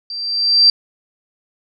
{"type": "tone with level ramp", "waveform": "sine", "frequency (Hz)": 4699, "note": "D8", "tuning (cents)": 0, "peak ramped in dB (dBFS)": [-25, -5], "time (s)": [0.1, 0.7], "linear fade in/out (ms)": 2, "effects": []}